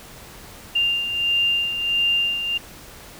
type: beating tone pair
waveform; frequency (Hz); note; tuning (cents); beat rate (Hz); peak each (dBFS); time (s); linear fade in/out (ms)
sine; 2794 / 2795.5; F7 / F7; 0 / +1; 1.5; -19 / -27; 0.75-2.58; 10
effects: pink hiss -42 dBFS RMS until 3.19 s